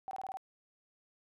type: tone bursts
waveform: sine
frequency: 767 Hz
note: G5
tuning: 38 cents flat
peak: -38 dBFS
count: 6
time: 0.08-0.371 s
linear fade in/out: 0 ms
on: 31 ms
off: 21 ms
effects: none